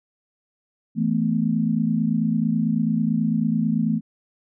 sine chord, E suspended fourth, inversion none, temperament equal with one note detuned, 164.81 / 220 / 249.1 Hz, E3 / A3 / B3, 0 / 0 / +15 cents, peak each -24 / -21 / -25 dBFS, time 0.95-4.01 s, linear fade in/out 50 ms, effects none

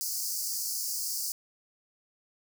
pink high-pass noise, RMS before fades -33 dBFS, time 0.01-1.32 s, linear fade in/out 0 ms, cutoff 4600 Hz, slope 96 dB/octave, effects none

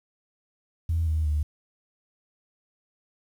sine tone with pitch steps, 82.41 / 78.69 / 75.14 Hz, E2 / D#2 / D2, 0 / +20 / +40 cents, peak -21 dBFS, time 0.89-1.43 s, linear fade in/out 5 ms, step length 180 ms, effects tanh soft clip ceiling -17 dBFS + 9-bit

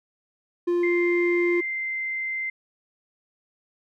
triangle tone, 349.2 Hz, F4, in tune, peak -18 dBFS, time 0.67-1.61 s, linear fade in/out 10 ms
sine tone with pitch glide, 2093 to 2081 Hz, C7 to C7, 0 to -10 cents, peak -26 dBFS, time 0.83-2.5 s, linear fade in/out 5 ms, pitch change -10 cents, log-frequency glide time 1.53-1.87 s
effects none

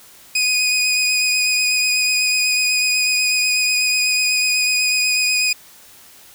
20% pulse tone with vibrato, 2489 Hz, D#7, in tune, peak -10 dBFS, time 0.35-5.53 s, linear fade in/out 5 ms, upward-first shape sine, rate 8.1 Hz, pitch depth 15 cents each way, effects white hiss -45 dBFS RMS until 6.34 s

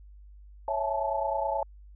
sine chord, A major seventh, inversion first, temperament equal with one note detuned, 554.4 / 659.3 / 850.5 / 880 Hz, C#5 / E5 / G#5 / A5, 0 / 0 / +41 / 0 cents, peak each -32 dBFS, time 0.68-1.63 s, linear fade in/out 2 ms, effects added 50 Hz sine -47 dBFS peak until 1.95 s

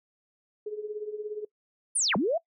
sine tone with tremolo, 422.6 Hz, G#4, 30 cents sharp, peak -29 dBFS, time 0.66-1.45 s, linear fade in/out 5 ms, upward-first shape triangle, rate 17 Hz, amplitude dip 80%
sine linear two-way sweep, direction down then up, 10070 to 164.81 to 707 Hz, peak -23 dBFS, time 1.95-2.38 s, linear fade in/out 10 ms, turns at 2.16 s
effects noise-tail reverb RT60 0.1 s tail -23 dB re dry

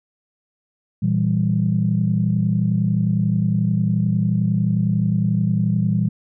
sine chord, E diminished, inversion second, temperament equal, 116.54 / 164.81 / 196 Hz, Bb2 / E3 / G3, 0 / 0 / 0 cents, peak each -20 dBFS, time 1.02-6.09 s, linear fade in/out 10 ms, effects tanh soft clip ceiling -6 dBFS

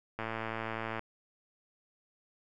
click train, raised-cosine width 0.5 ms, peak -21 dBFS, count 91, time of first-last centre 0.19-0.994 s, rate 112 Hz, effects none

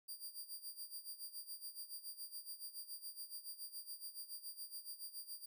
5% pulse tone with tremolo, 4766 Hz, D8, 25 cents sharp, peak -38 dBFS, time 0.08-5.46 s, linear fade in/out 10 ms, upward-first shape sine, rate 7.1 Hz, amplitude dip 80%, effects none

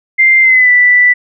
sine tone with pitch glide, 2093 to 1975.5 Hz, C7 to B6, 0 to 0 cents, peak -4 dBFS, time 0.18-1.14 s, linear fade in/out 20 ms, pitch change -100 cents, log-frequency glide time 0.41-0.71 s, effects none

